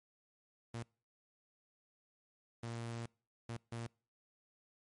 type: tone bursts at uneven times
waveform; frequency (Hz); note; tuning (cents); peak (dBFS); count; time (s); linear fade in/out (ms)
sawtooth; 116.54; A#2; 0; -37; 4; 0.74-0.83 / 2.63-3.06 / 3.49-3.57 / 3.72-3.87; 5
effects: noise-tail reverb RT60 0.4 s tail -26 dB re dry + MP3 48 kbps